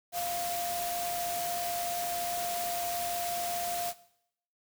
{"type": "tone in noise", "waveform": "sine", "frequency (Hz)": 698.5, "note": "F5", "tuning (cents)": 0, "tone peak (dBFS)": -32, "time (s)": [0.12, 3.94], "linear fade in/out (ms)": 50, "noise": "white", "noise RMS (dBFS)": -37, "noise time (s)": [0.12, 3.94], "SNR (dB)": 2, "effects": ["noise-tail reverb RT60 0.7 s tail -17 dB re dry"]}